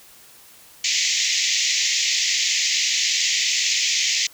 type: band-pass noise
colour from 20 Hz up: white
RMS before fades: -21 dBFS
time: 0.84-4.27 s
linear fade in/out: 5 ms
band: 1900 to 7100 Hz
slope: 96 dB/octave
effects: white hiss -48 dBFS RMS until 4.33 s